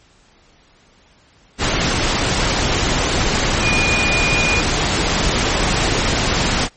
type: tone in noise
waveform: sine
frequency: 2445 Hz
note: D#7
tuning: 31 cents flat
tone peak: -17 dBFS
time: 3.61-4.63 s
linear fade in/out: 50 ms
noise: pink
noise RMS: -17 dBFS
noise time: 1.58-6.69 s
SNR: -3 dB
effects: pink hiss -52 dBFS RMS until 6.76 s + MP3 32 kbps